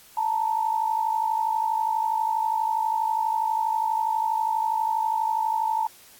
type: tone pair together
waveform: sine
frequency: 880 / 932.3 Hz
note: A5 / A#5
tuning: 0 / 0 cents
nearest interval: minor second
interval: 100 cents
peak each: -23 / -27 dBFS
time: 0.17-5.87 s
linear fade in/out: 5 ms
effects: white hiss -51 dBFS RMS until 6.19 s + AAC 64 kbps